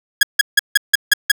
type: tone bursts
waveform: sawtooth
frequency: 1661.2 Hz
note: G#6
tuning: in tune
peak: -3 dBFS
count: 7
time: 0.21-1.317 s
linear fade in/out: 5 ms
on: 21 ms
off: 160 ms
effects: none